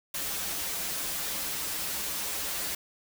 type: noise with comb filter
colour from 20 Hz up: white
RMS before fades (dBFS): -33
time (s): 0.14-2.75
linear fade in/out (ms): 5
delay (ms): 8.1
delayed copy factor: -0.75
effects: none